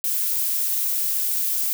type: noise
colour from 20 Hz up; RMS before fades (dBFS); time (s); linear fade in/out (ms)
violet; -23; 0.04-1.73; 0
effects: none